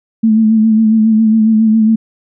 sine tone with vibrato, 220 Hz, A3, in tune, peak -6 dBFS, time 0.23-1.96 s, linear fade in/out 10 ms, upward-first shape sine, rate 7.3 Hz, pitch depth 38 cents each way, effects none

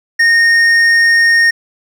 triangle tone with hard clipping, 1846 Hz, A#6, 17 cents flat, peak -8 dBFS, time 0.19-1.51 s, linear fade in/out 10 ms, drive 10 dB, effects none

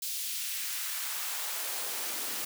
white noise with high-pass filter sweep, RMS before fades -35 dBFS, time 0.02-2.45 s, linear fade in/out 5 ms, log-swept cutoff 4000 to 210 Hz, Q 1, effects none

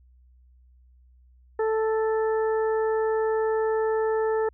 harmonic tone, 440 Hz, A4, in tune, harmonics 1 / 2 / 3 / 4, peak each -22 / -31 / -37 / -38 dBFS, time 1.59-4.49 s, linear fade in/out 5 ms, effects added 62 Hz sine -53 dBFS peak until 4.53 s

